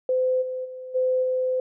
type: tone with level steps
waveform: sine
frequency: 512 Hz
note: C5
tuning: 38 cents flat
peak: -19 / -27 / -34 / -19 / -21 dBFS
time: 0.09-1.6 s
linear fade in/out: 2 ms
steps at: 0.41 / 0.64 / 0.94 / 1.22 s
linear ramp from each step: 20 ms
effects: none